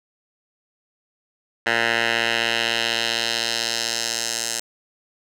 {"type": "tone with band-pass filter sweep", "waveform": "10% pulse", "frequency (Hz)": 115.9, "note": "A#2", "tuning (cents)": -10, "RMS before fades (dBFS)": -23, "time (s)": [1.66, 4.6], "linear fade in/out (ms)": 5, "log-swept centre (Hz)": [1900, 7100], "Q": 1.5, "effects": []}